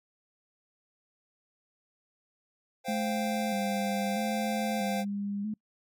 square chord, C suspended fourth, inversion none, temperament just, 523.3 / 697.7 / 784.9 Hz, C5 / F5 / G5, 0 / -2 / +2 cents, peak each -36 dBFS, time 2.84-5.05 s, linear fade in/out 50 ms
sine tone with vibrato, 207.7 Hz, G#3, in tune, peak -30 dBFS, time 2.88-5.54 s, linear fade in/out 5 ms, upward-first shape square, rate 0.78 Hz, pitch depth 50 cents each way
effects noise-tail reverb RT60 0.1 s tail -26 dB re dry + MP3 96 kbps

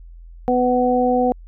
harmonic tone, 249.1 Hz, B3, 15 cents sharp, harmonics 1 / 2 / 3, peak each -19 / -18 / -19 dBFS, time 0.48-1.32 s, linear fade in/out 0 ms, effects added 42 Hz sine -37 dBFS peak until 1.47 s

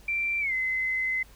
sine tone with pitch glide, 2352 to 2048 Hz, D7 to C7, +2 to -38 cents, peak -25 dBFS, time 0.08-1.23 s, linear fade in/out 5 ms, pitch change -240 cents, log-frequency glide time 0.4-0.53 s, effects added 50 Hz sine -52 dBFS peak until 1.35 s + pink hiss -56 dBFS RMS until 1.35 s

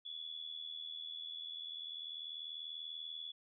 sine tone with amplitude modulation, 3413 Hz, G#7, 47 cents sharp, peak -40 dBFS, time 0.05-3.32 s, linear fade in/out 10 ms, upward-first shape sine, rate 80.3 Hz, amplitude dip 70%, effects none

